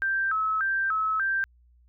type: tone with vibrato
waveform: sine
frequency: 1427 Hz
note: F6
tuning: 37 cents sharp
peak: -23 dBFS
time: 0.02-1.44 s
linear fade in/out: 0 ms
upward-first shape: square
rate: 1.7 Hz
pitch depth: 170 cents each way
effects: added 60 Hz sine -56 dBFS peak until 1.88 s